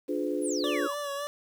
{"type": "chord", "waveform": "sine", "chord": "D diminished seventh", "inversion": "none", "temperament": "just", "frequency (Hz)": [293.7, 352.4, 422.9, 507.5], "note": ["D4", "F4", "Ab4", "Cb5"], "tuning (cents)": [0, 16, 31, 47], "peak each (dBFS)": [-31, -33, -34, -34], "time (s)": [0.08, 0.88], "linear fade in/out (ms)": 20}
{"type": "exponential sweep", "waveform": "sine", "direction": "down", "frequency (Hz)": [11440, 880], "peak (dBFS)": -33, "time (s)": [0.41, 0.95], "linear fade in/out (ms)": 50}
{"type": "tone with vibrato", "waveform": "25% pulse", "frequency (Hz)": 572, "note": "D5", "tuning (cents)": -46, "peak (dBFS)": -28, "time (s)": [0.64, 1.27], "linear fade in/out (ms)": 0, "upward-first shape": "sine", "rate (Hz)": 3.6, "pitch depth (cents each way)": 40}
{"effects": ["9-bit"]}